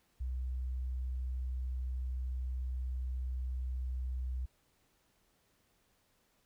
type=tone; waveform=sine; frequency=63.3 Hz; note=B1; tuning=43 cents sharp; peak=-34 dBFS; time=0.2-4.46 s; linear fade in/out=10 ms; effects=pink hiss -73 dBFS RMS until 6.45 s